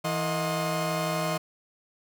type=tone cluster; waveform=35% pulse; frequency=164 / 455.7 / 624 / 722 / 1059 Hz; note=E3 / A#4 / D#5 / F#5 / C6; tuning=-9 / -39 / +5 / -43 / +21 cents; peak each=-29 / -37 / -29 / -34 / -33 dBFS; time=0.04-1.38 s; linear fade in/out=10 ms; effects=none